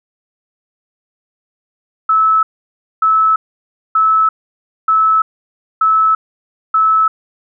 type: tone bursts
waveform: sine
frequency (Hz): 1303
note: E6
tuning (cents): -20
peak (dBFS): -8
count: 6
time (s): 2.09-7.08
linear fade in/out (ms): 5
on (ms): 340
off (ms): 590
effects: none